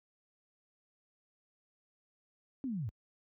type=linear sweep; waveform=sine; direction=down; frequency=279.5 to 92.9 Hz; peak=-34 dBFS; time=2.64-2.89 s; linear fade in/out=0 ms; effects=high-pass 60 Hz 12 dB/octave